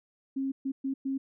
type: tone bursts at uneven times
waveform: sine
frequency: 269.6 Hz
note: C#4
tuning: 48 cents flat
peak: -28 dBFS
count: 4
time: 0.36-0.52 / 0.65-0.72 / 0.84-0.94 / 1.05-1.18 s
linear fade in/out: 10 ms
effects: none